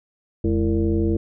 sine tone with frequency modulation, 210.4 Hz, G#3, 23 cents sharp, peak -17 dBFS, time 0.44-1.17 s, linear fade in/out 5 ms, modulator 123 Hz, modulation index 1.7, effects none

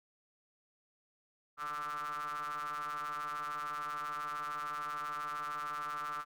square ring-modulated tone, 74.5 Hz, D2, 25 cents sharp, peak -35 dBFS, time 1.57-6.25 s, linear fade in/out 50 ms, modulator 1260 Hz, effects none

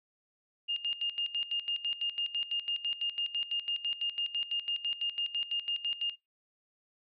sine tone with tremolo, 2824 Hz, F7, 19 cents sharp, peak -29 dBFS, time 0.68-6.16 s, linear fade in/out 20 ms, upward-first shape square, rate 6 Hz, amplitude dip 80%, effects noise-tail reverb RT60 0.2 s tail -24 dB re dry + resampled to 11025 Hz

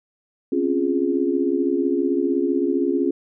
sine chord, Db major seventh, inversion third, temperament equal, 261.6 / 277.2 / 349.2 / 415.3 Hz, C4 / Db4 / F4 / Ab4, 0 / 0 / 0 / 0 cents, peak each -27 / -22 / -22 / -25 dBFS, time 0.52-3.11 s, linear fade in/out 5 ms, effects none

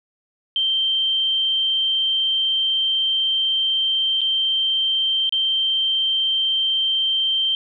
sine tone with dropouts, 3136 Hz, G7, in tune, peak -17 dBFS, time 0.56-7.55 s, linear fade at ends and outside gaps 1 ms, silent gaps 4.208-4.215 / 5.294-5.324 s, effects none

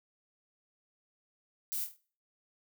violet noise with echo, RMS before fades -36 dBFS, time 1.72-1.84 s, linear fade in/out 0 ms, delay 25 ms, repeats 5, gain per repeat -6 dB, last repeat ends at 1.965 s, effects noise-tail reverb RT60 0.4 s tail -19 dB re dry

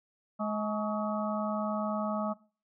harmonic tone with a mistuned harmonic, 211.8 Hz, G#3, 34 cents sharp, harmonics 1 / 3 / 4 / 5 / 6, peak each -32 / -35 / -40 / -39 / -38 dBFS, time 0.39-2.34 s, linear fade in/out 20 ms, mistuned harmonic 5, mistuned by +100 cents, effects noise-tail reverb RT60 0.4 s tail -20 dB re dry

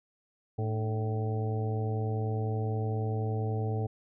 harmonic tone with a mistuned harmonic, 109.5 Hz, A2, 8 cents flat, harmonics 1 / 2 / 3 / 4 / 5 / 6 / 7, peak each -29 / -41 / -43 / -37 / -46 / -47 / -41 dBFS, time 0.58-3.87 s, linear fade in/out 10 ms, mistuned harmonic 3, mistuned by -110 cents, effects none

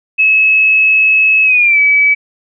sine tone with pitch glide, 2583 to 2288 Hz, E7 to D7, -36 to -46 cents, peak -6 dBFS, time 0.18-2.15 s, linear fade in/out 20 ms, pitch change -210 cents, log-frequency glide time 1.44-1.79 s, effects none

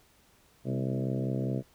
harmonic tone with a mistuned harmonic, 65.1 Hz, C2, 8 cents flat, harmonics 2 / 3 / 4 / 5 / 6 / 7 / 8 / 9 / 10, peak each -31 / -35 / -37 / -39 / -41 / -42 / -43 / -44 / -45 dBFS, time 0.64-1.63 s, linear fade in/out 50 ms, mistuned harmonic 3, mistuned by +38 cents, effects pink hiss -63 dBFS RMS until 1.74 s

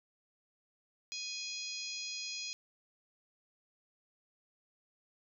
harmonic tone, 830.6 Hz, G#5, in tune, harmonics 3 / 4 / 5 / 6 / 7 / 8, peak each -45 / -48 / -45 / -44 / -51 / -46 dBFS, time 1.12-2.53 s, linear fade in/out 0 ms, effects none

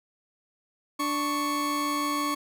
40% pulse tone pair together, 293.7 / 1108.7 Hz, D4 / C#6, 0 / 0 cents, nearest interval octave + major seventh, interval 2300 cents, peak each -29 / -27 dBFS, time 0.99-2.35 s, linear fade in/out 10 ms, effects none

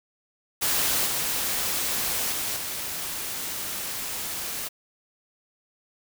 white noise with level steps, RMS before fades -24 / -27 / -29 / -32 dBFS, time 0.61-4.69 s, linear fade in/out 20 ms, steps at 1.06 / 2.32 / 2.56 s, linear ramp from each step 5 ms, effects none

